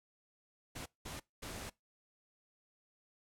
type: noise bursts at uneven times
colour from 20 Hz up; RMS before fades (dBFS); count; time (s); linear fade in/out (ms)
pink; -45; 3; 0.75-0.86 / 1.05-1.2 / 1.42-1.7; 10
effects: noise-tail reverb RT60 0.2 s tail -23 dB re dry + low-pass 12000 Hz 12 dB/octave